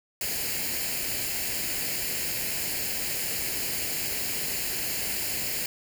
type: noise with comb filter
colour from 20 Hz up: white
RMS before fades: -30 dBFS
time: 0.21-5.66 s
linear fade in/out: 2 ms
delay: 0.42 ms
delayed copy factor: +0.65
effects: none